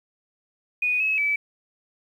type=tone with pitch steps; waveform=sine; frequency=2474 / 2574 / 2301 Hz; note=D#7 / E7 / D7; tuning=-10 / -42 / -36 cents; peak=-20 dBFS; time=0.82-1.36 s; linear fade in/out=5 ms; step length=180 ms; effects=9-bit